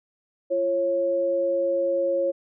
sine tone pair together, 343.7 / 547 Hz, F4 / C#5, -28 / -23 cents, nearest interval minor sixth, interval 805 cents, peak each -29 / -21 dBFS, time 0.5-2.32 s, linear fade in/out 20 ms, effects none

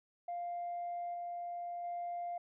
sine tone with level steps, 698.5 Hz, F5, in tune, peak -36 / -38 / -36 dBFS, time 0.28-2.38 s, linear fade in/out 5 ms, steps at 1.14 / 1.84 s, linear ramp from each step 2 ms, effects tanh soft clip ceiling -34 dBFS

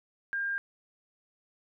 sine tone, 1604 Hz, G6, 39 cents sharp, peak -29 dBFS, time 0.33-0.58 s, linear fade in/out 0 ms, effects none

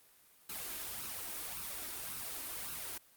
white noise with flanger, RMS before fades -42 dBFS, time 0.49-2.98 s, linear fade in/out 5 ms, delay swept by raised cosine 0.74 to 3.24 ms, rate 1.8 Hz, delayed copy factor +0.6, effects white hiss -64 dBFS RMS until 3.16 s + Opus 32 kbps

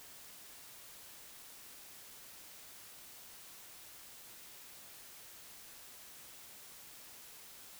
silence, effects white hiss -54 dBFS RMS until 7.79 s

